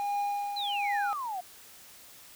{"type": "tone with tremolo", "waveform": "triangle", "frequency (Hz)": 813, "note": "G#5", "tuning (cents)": -37, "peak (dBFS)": -25, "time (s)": [0, 1.13], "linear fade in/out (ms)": 0, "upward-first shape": "triangle", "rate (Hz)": 1.3, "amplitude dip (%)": 55}
{"type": "exponential sweep", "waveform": "sine", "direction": "down", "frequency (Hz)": [4186, 698.5], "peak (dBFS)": -32, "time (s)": [0.56, 1.41], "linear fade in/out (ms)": 10}
{"effects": ["white hiss -52 dBFS RMS until 2.35 s"]}